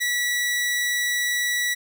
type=tone; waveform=sawtooth; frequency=1946 Hz; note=B6; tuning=26 cents flat; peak=-18 dBFS; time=0-1.75 s; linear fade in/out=20 ms; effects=none